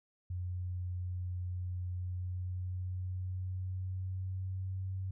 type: tone with pitch glide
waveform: sine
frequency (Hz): 90.2 to 94.63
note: F#2 to F#2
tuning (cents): -44 to +39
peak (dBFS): -35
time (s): 0.3-5.11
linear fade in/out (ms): 5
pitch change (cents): +83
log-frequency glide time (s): 1.92-4.94
effects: none